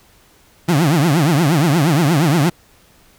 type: tone with vibrato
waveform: 30% pulse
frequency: 155.56 Hz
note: D#3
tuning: in tune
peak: -9 dBFS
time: 0.68-2.5 s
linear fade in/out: 10 ms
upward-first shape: triangle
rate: 8.5 Hz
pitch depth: 290 cents each way
effects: pink hiss -51 dBFS RMS until 3.18 s